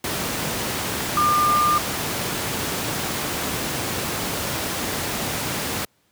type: tone in noise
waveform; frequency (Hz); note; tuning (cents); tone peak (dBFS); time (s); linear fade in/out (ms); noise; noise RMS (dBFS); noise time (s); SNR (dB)
sine; 1200; D6; +37; -16; 1.17-1.78; 2; pink; -25; 0.04-5.85; +6
effects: pink hiss -64 dBFS RMS until 6.11 s + high-pass 100 Hz 12 dB/octave